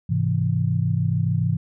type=chord; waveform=sine; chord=Ab augmented; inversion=none; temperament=equal; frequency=103.83 / 130.81 / 164.81 Hz; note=Ab2 / C3 / E3; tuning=0 / 0 / 0 cents; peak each=-23 dBFS; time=0.09-1.57 s; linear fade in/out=10 ms; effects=none